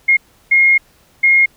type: tone bursts at uneven times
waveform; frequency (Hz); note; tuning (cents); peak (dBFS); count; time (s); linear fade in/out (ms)
sine; 2144; C7; +42; -7; 3; 0.08-0.17 / 0.51-0.78 / 1.23-1.46; 10
effects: pink hiss -52 dBFS RMS until 1.56 s